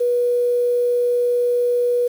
sine tone with quantisation, 486.2 Hz, B4, 27 cents flat, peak -15 dBFS, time 0-2.08 s, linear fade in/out 10 ms, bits 7, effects none

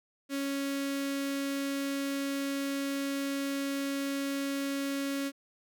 sawtooth tone with notch filter, 277.2 Hz, C#4, in tune, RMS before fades -33 dBFS, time 0.29-5.32 s, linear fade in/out 50 ms, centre 860 Hz, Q 1.3, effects none

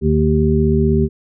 harmonic tone with a mistuned harmonic, 75.9 Hz, D#2, 42 cents flat, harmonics 1 / 2 / 3 / 5, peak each -17 / -17 / -17 / -17 dBFS, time 0.01-1.09 s, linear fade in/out 50 ms, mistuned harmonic 5, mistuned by +44 cents, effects none

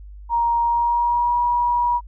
sine tone with pitch glide, 939 to 962.6 Hz, A#5 to B5, +12 to -45 cents, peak -16 dBFS, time 0.29-2.01 s, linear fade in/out 50 ms, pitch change +43 cents, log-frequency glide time 0.62-1.37 s, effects added 50 Hz sine -36 dBFS peak until 2.07 s

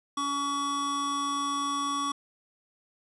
square tone pair together, 282.8 / 1131 Hz, C#4 / C#6, +35 / +34 cents, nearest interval 2 octaves, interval 2399 cents, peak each -36 / -29 dBFS, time 0.17-2.12 s, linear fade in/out 5 ms, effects resampled to 24000 Hz

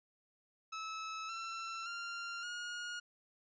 sawtooth tone with pitch steps, 1300 / 1343.5 / 1388.5 / 1435 Hz, E6 / E6 / F6 / F6, -24 / +33 / -10 / +47 cents, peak -37 dBFS, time 0.72-3 s, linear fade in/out 10 ms, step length 570 ms, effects resampled to 16000 Hz

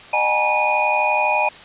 sine tone cluster, 610 / 768 / 840 / 956 / 2466 Hz, D#5 / G5 / G#5 / A#5 / D#7, -34 / -36 / +19 / +43 / -16 cents, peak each -23 / -25 / -21 / -23 / -20 dBFS, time 0.13-1.49 s, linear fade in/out 5 ms, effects white hiss -40 dBFS RMS until 1.64 s + resampled to 8000 Hz

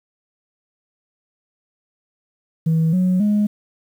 sine tone with pitch steps, 161.6 / 183.5 / 208.4 Hz, E3 / F#3 / G#3, -34 / -14 / +6 cents, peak -12 dBFS, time 2.66-3.47 s, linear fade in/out 10 ms, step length 270 ms, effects tanh soft clip ceiling -12 dBFS + 8-bit

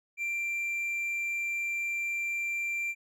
triangle tone, 2362 Hz, D7, 9 cents sharp, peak -28 dBFS, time 0.17-2.95 s, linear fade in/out 50 ms, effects none

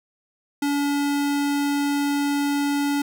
square tone, 285.6 Hz, D4, 48 cents flat, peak -21 dBFS, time 0.62-3.02 s, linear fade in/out 5 ms, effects none

